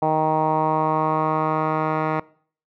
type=tone with low-pass filter sweep; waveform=10% pulse; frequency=156.4 Hz; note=D#3; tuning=9 cents sharp; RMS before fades=-21 dBFS; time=0.02-2.2 s; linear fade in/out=5 ms; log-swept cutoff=840 to 1500 Hz; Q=3.6; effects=noise-tail reverb RT60 0.5 s tail -22 dB re dry